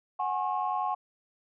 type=chord; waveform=sine; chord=F# suspended second; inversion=none; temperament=equal with one note detuned; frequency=740 / 830.6 / 1082.8 Hz; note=F#5 / G#5 / C#6; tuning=0 / 0 / -41 cents; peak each=-31 dBFS; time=0.19-0.95 s; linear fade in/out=10 ms; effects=tanh soft clip ceiling -19 dBFS